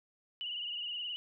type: tone with vibrato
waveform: sine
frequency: 2909 Hz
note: F#7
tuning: 30 cents flat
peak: -36 dBFS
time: 0.41-1.16 s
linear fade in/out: 0 ms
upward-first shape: triangle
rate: 19 Hz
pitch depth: 73 cents each way
effects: none